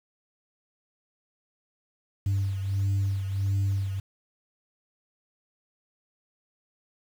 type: beating tone pair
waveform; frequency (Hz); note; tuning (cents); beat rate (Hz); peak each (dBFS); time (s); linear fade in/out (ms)
sine; 98 / 99.5; G2 / G2; 0 / +26; 1.5; -23 / -30; 2.26-4; 5
effects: tanh soft clip ceiling -21 dBFS + 8-bit